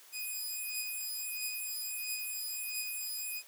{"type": "beating tone pair", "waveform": "5% pulse", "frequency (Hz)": [2489, 2490.5], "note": ["D#7", "D#7"], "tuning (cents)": [0, 1], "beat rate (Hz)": 1.5, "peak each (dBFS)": [-29, -30], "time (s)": [0.12, 3.43], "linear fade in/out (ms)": 50, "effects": ["white hiss -57 dBFS RMS until 3.47 s", "high-pass 400 Hz 12 dB/octave"]}